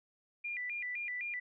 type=tone with vibrato; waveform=sine; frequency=2183 Hz; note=C#7; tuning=27 cents flat; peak=-36 dBFS; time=0.44-1.4 s; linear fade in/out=10 ms; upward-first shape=square; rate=3.9 Hz; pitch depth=170 cents each way; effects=none